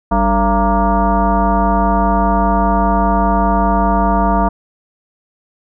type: tone with frequency modulation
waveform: sine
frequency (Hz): 440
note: A4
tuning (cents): 0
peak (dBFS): -10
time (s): 0.11-4.49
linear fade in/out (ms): 10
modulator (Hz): 245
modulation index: 2.7
effects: none